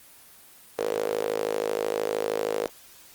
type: tone with high-pass filter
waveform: sawtooth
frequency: 53 Hz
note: G#1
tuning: 36 cents sharp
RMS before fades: -28 dBFS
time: 0.78-2.66 s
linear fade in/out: 0 ms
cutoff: 470 Hz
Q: 6.3
effects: white hiss -51 dBFS RMS until 3.14 s + Opus 24 kbps